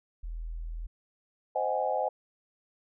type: tone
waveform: sine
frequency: 41 Hz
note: E1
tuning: 9 cents flat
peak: -34 dBFS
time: 0.23-0.87 s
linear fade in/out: 10 ms
type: chord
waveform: sine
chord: Ab dominant seventh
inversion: first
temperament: just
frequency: 519.1 / 623 / 747.5 / 830.6 Hz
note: C5 / Eb5 / Gb5 / Ab5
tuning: -14 / +2 / +17 / 0 cents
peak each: -32 dBFS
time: 1.55-2.09 s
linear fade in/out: 10 ms
effects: none